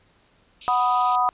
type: high-pass noise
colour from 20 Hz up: white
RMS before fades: -33 dBFS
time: 0.61-1.16 s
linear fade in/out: 5 ms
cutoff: 2400 Hz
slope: 96 dB/octave
type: chord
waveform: sine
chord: B major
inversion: second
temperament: equal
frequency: 740 / 987.8 / 1244.5 Hz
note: F#5 / B5 / D#6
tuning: 0 / 0 / 0 cents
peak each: -22 dBFS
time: 0.68-1.29 s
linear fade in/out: 0 ms
effects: pink hiss -60 dBFS RMS until 1.33 s + resampled to 8000 Hz